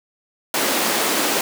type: high-pass noise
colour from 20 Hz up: pink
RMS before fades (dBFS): -20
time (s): 0.54-1.41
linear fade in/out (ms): 2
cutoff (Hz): 250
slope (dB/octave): 24
effects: none